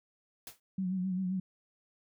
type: noise with exponential decay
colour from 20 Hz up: white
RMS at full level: -41 dBFS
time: 0.47-0.6 s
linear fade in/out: 2 ms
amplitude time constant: 28 ms
type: tone with vibrato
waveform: sine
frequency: 185.9 Hz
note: F#3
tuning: 8 cents sharp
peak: -30 dBFS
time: 0.78-1.4 s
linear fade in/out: 5 ms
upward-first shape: sine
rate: 7.6 Hz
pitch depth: 52 cents each way
effects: none